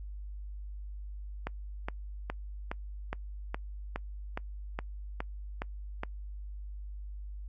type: click train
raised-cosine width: 0.5 ms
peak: -19 dBFS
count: 12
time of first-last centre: 1.47-6.034 s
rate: 2.41 Hz
effects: noise-tail reverb RT60 0.1 s tail -25 dB re dry + added 50 Hz sine -39 dBFS peak until 7.48 s